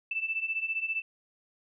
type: beating tone pair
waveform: sine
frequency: 2637 / 2652 Hz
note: E7 / E7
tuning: 0 / +10 cents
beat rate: 15 Hz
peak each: -34 / -31 dBFS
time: 0.11-1.02 s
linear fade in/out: 5 ms
effects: none